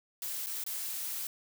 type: noise with dropouts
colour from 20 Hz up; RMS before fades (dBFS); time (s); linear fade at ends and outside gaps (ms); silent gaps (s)
blue; -37; 0.22-1.27; 2; 0.462-0.468 / 0.639-0.664
effects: none